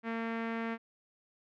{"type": "tone with low-pass filter", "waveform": "sawtooth", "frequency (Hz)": 228, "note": "A#3", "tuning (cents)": -38, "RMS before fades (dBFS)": -36, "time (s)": [0.03, 0.78], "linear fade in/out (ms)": 50, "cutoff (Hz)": 2000, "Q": 2.1, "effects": []}